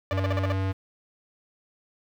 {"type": "tone", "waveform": "square", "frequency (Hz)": 95.7, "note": "G2", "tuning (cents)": -41, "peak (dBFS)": -25, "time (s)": [0.11, 0.73], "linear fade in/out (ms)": 20}
{"type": "tone bursts", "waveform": "sawtooth", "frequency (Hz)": 587.3, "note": "D5", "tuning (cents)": 0, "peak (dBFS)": -22, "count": 7, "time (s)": [0.11, 0.521], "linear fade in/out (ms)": 0, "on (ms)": 21, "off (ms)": 44}
{"effects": ["low-pass 3000 Hz 12 dB/octave", "9-bit"]}